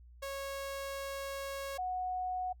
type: tone pair in turn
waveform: sawtooth / sine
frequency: 550 / 735.1 Hz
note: C#5 / F#5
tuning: -14 / -11 cents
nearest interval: perfect fourth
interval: 503 cents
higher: second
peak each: -34 / -33 dBFS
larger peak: second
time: 0.22-1.78 / 1.78-2.53 s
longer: first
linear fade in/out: 10 ms
effects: noise-tail reverb RT60 0.1 s tail -26 dB re dry + added 60 Hz sine -53 dBFS peak until 2.6 s